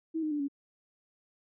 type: tone with pitch steps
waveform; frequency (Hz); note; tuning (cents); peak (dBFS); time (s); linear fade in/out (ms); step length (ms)
sine; 322.5 / 308.1 / 294.4 / 281.2; E4 / D#4 / D4 / C#4; -38 / -17 / +4 / +25; -29; 0.14-0.484; 20; 86
effects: none